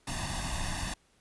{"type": "noise with comb filter", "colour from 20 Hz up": "pink", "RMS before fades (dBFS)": -34, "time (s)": [0.07, 0.94], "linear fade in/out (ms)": 5, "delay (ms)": 1.1, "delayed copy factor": 0.9, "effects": ["pink hiss -67 dBFS RMS until 1.2 s", "resampled to 24000 Hz"]}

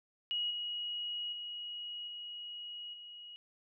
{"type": "tone with level steps", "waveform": "sine", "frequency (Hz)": 2900, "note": "F#7", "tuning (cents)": -35, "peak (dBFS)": [-32, -36, -40, -42, -47], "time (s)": [0.31, 3.36], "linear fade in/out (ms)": 0, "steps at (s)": [0.5, 1.32, 2.07, 2.93], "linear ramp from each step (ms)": 10, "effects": []}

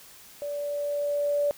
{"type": "tone with level ramp", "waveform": "sine", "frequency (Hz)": 579, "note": "D5", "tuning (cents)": -25, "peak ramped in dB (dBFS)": [-30, -21], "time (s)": [0.42, 1.51], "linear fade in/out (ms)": 0, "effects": ["white hiss -50 dBFS RMS until 1.57 s"]}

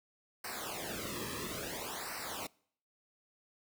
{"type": "noise with flanger", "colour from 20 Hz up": "pink", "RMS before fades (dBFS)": -41, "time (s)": [0.44, 2.47], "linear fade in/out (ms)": 5, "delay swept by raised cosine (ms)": [0.29, 1.39], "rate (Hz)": 0.59, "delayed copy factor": -0.95, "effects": ["noise-tail reverb RT60 0.6 s tail -25 dB re dry"]}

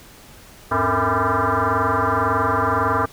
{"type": "tone with frequency modulation", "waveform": "sine", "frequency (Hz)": 102.4, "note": "G#2", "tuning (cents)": -24, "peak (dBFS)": -16, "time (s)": [0.71, 3.06], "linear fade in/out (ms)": 10, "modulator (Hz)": 183, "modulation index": 7.5, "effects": ["pink hiss -45 dBFS RMS until 3.12 s"]}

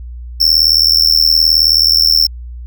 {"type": "tone with amplitude modulation", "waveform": "square", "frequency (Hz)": 5380, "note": "E8", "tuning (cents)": 34, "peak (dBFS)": -4, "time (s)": [0.4, 2.27], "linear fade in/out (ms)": 10, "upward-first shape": "sine", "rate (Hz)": 79, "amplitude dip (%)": 90, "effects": ["added 60 Hz sine -25 dBFS peak until 2.66 s"]}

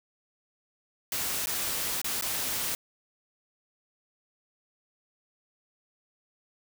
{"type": "noise with dropouts", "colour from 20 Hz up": "white", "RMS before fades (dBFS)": -31, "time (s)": [1.12, 2.75], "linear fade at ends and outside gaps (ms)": 1, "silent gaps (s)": [[1.459, 1.47], [2.016, 2.044], [2.211, 2.223]], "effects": []}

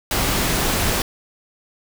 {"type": "noise", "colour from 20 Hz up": "pink", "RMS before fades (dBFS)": -20, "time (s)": [0.11, 1.02], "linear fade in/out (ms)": 2, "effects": []}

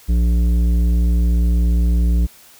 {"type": "tone with tanh clipping", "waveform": "triangle", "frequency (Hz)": 58.6, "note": "A#1", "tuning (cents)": 10, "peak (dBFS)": -14, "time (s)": [0.08, 2.27], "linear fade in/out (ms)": 20, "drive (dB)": 15, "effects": ["white hiss -46 dBFS RMS until 2.59 s"]}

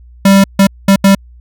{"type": "tone bursts at uneven times", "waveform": "square", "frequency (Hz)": 196, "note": "G3", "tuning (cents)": 0, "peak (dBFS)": -4, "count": 4, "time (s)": [[0.25, 0.44], [0.59, 0.67], [0.88, 0.96], [1.04, 1.15]], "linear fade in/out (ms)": 5, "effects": ["added 60 Hz sine -35 dBFS peak until 1.4 s"]}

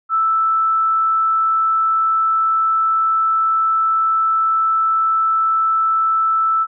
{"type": "tone", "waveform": "sine", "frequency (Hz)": 1319, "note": "E6", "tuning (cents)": 1, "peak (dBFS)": -13, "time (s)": [0.09, 6.67], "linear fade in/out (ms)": 50, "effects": []}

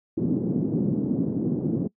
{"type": "band-pass noise", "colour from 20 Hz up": "white", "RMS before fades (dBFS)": -25, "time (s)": [0.17, 1.88], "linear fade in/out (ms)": 10, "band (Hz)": [140, 300], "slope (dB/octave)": 24, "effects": ["noise-tail reverb RT60 0.1 s tail -24 dB re dry"]}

